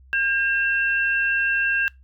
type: tone pair together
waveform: sine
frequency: 1607 / 2703 Hz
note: G6 / E7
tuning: +43 / +43 cents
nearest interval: major sixth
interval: 900 cents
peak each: -20 / -25 dBFS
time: 0.13-1.88 s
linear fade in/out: 0 ms
effects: noise-tail reverb RT60 0.2 s tail -23 dB re dry + added 65 Hz sine -47 dBFS peak until 2.03 s